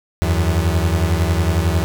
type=beating tone pair; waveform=35% pulse; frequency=81 / 92 Hz; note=E2 / F#2; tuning=-30 / -9 cents; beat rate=11 Hz; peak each=-15 / -17 dBFS; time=0.22-1.84 s; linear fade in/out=0 ms; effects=none